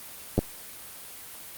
clicks, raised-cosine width 2 ms, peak -9 dBFS, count 2, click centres 0.38 / 0.39 s, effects white hiss -43 dBFS RMS until 1.57 s + Opus 32 kbps

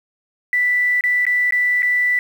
sine tone with dropouts, 1975.5 Hz, B6, in tune, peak -14 dBFS, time 0.53-2.19 s, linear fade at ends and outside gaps 1 ms, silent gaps 1.009-1.038 / 1.253-1.266 / 1.508-1.523 / 1.822-1.829 s, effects 7-bit

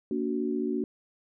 sine chord, Bb augmented, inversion none, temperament equal with one note detuned, 233.1 / 288 / 370 Hz, Bb3 / D4 / F#4, 0 / -34 / 0 cents, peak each -31 dBFS, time 0.11-0.84 s, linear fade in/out 2 ms, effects none

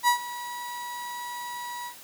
35% pulse tone with ADSR envelope, 969 Hz, B5, 33 cents flat, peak -15 dBFS, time 0.03-1.95 s, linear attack 48 ms, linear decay 100 ms, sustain -17 dB, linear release 89 ms, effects white hiss -47 dBFS RMS until 2.03 s + high-pass 100 Hz 12 dB/octave

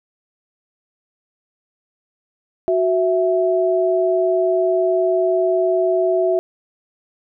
sine tone pair together, 370 / 659.3 Hz, F#4 / E5, 0 / 0 cents, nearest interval minor seventh, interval 1000 cents, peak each -17 dBFS, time 2.68-6.39 s, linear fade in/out 0 ms, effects none

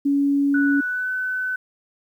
sine tone, 281.6 Hz, C#4, 27 cents sharp, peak -16 dBFS, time 0.05-0.81 s, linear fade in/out 10 ms
sine tone with pitch glide, 1480 to 1509.4 Hz, F#6 to F#6, 0 to +34 cents, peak -22 dBFS, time 0.54-1.56 s, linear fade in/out 5 ms, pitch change +34 cents, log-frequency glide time 0.83-1.1 s
effects 9-bit

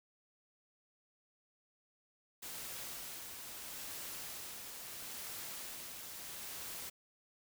white noise with tremolo, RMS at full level -45 dBFS, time 2.42-6.9 s, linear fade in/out 10 ms, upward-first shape sine, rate 0.76 Hz, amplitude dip 30%, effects none

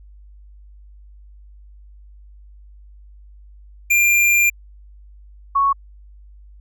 square / sine tone pair in turn, 2390 / 1108.6 Hz, D7 / C#6, +30 / 0 cents, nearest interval octave + minor second, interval 1330 cents, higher first, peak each -13 dBFS, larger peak neither, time 3.9-4.5 / 5.55-5.73 s, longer first, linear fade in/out 10 ms, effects added 50 Hz sine -41 dBFS peak until 6.6 s

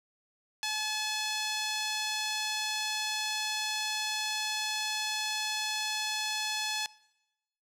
sawtooth tone with band-pass filter, 858 Hz, A5, 44 cents flat, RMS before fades -33 dBFS, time 0.63-6.86 s, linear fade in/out 0 ms, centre 4600 Hz, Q 1, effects noise-tail reverb RT60 0.9 s tail -21 dB re dry

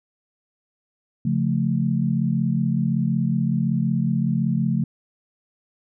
sine chord, Db augmented, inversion none, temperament equal, 138.59 / 174.61 / 220 Hz, Db3 / F3 / A3, 0 / 0 / 0 cents, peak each -23 dBFS, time 1.25-4.84 s, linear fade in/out 5 ms, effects none

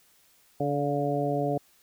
harmonic tone with a mistuned harmonic, 143.9 Hz, D3, 35 cents flat, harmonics 1 / 2 / 3 / 4 / 5, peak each -31 / -31 / -31 / -31 / -31 dBFS, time 0.6-1.58 s, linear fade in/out 5 ms, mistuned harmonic 5, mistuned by -27 cents, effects white hiss -62 dBFS RMS until 1.82 s

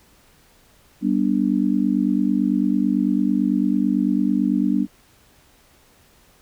sine chord, G major, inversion none, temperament just, 196 / 245 / 294 Hz, G3 / B3 / D4, 0 / -14 / +2 cents, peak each -21 dBFS, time 1.01-4.87 s, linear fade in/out 50 ms, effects pink hiss -55 dBFS RMS until 6.41 s

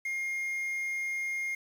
triangle tone with quantisation, 2130 Hz, C7, 30 cents sharp, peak -29 dBFS, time 0.05-1.55 s, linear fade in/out 5 ms, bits 9, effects none

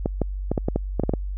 clicks, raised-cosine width 2 ms, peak -8 dBFS, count 10, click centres 0.059 / 0.217 / 0.516 / 0.578 / 0.685 / 0.76 / 0.997 / 1.036 / 1.094 / 1.137 s, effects added 48 Hz sine -26 dBFS peak until 1.37 s

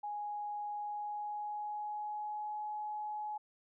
sine tone with pitch glide, 830.6 to 844.6 Hz, G#5 to G#5, 0 to +29 cents, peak -37 dBFS, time 0.03-3.38 s, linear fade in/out 10 ms, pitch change +29 cents, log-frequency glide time 0.73-2.61 s, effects none

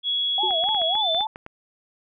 sine tone with pitch glide, 3351 to 3528 Hz, G#7 to A7, +15 to +4 cents, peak -21 dBFS, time 0.03-1.26 s, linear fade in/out 50 ms, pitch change +89 cents, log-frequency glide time 0.93-1.05 s
sine tone with vibrato, 752 Hz, F#5, 28 cents sharp, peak -24 dBFS, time 0.38-1.27 s, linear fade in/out 2 ms, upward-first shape sine, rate 3.7 Hz, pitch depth 270 cents each way
sine tone with exponential decay, 370 Hz, F#4, in tune, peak -25 dBFS, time 0.43-0.64 s, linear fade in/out 5 ms, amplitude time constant 44 ms
clicks, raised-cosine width 0.5 ms, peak -22 dBFS, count 10, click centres 0.508 / 0.639 / 0.689 / 0.747 / 0.817 / 0.953 / 1.147 / 1.208 / 1.359 / 1.464 s
effects none

